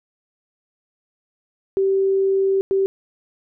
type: tone bursts at uneven times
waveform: sine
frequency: 387.6 Hz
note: G4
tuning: 20 cents flat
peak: -15 dBFS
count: 2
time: 1.77-2.61 / 2.71-2.86 s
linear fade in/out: 0 ms
effects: none